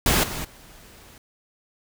pink noise with level steps, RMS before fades -19 / -31 / -48 dBFS, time 0.06-1.18 s, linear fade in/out 2 ms, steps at 0.23 / 0.44 s, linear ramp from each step 10 ms, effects none

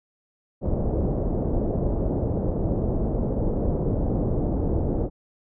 pink low-pass noise, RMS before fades -24 dBFS, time 0.61-5.1 s, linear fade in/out 50 ms, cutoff 600 Hz, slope 24 dB/octave, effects none

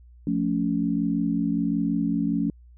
sine chord, F augmented, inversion none, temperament equal with one note detuned, 174.61 / 220 / 281.4 Hz, F3 / A3 / C#4, 0 / 0 / +26 cents, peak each -27 / -26 / -25 dBFS, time 0.27-2.5 s, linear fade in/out 2 ms, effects added 60 Hz sine -47 dBFS peak until 2.77 s

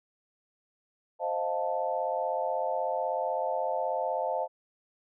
sine chord, F dominant seventh, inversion second, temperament equal, 523.3 / 622.3 / 698.5 / 880 Hz, C5 / Eb5 / F5 / A5, 0 / 0 / 0 / 0 cents, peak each -33 dBFS, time 1.19-4.48 s, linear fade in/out 50 ms, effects none

